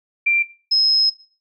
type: tone pair in turn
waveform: sine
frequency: 2364 / 5138 Hz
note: D7 / E8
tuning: +11 / -45 cents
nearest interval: octave + minor second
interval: 1344 cents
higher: second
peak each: -13 dBFS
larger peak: neither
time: 0.26-0.43 / 0.71-1.1 s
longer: second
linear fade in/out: 10 ms
effects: noise-tail reverb RT60 0.4 s tail -19 dB re dry